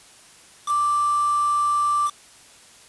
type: tone with quantisation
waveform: sine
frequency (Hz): 1174.7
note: D6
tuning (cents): 0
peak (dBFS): -18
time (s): 0.66-2.11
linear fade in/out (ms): 50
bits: 5
effects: white hiss -49 dBFS RMS until 2.88 s + resampled to 24000 Hz